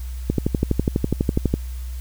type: click train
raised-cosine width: 3 ms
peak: -5 dBFS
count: 16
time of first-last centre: 0.3-1.54 s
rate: 12.1 Hz
effects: added 62 Hz sine -27 dBFS peak until 2 s + white hiss -47 dBFS RMS until 2 s